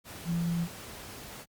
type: tone in noise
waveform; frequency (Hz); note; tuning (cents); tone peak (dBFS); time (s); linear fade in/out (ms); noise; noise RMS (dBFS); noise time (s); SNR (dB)
sine; 170; F3; -46; -27; 0.25-0.68; 50; pink; -44; 0.04-1.46; +14
effects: high-pass 60 Hz 12 dB/octave + Opus 48 kbps